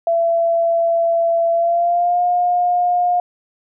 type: tone with pitch glide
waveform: sine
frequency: 672 to 711.5 Hz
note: E5 to F5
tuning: +33 to +32 cents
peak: -13 dBFS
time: 0.07-3.2 s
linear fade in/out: 2 ms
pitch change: +99 cents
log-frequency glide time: 1.51-2.22 s
effects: none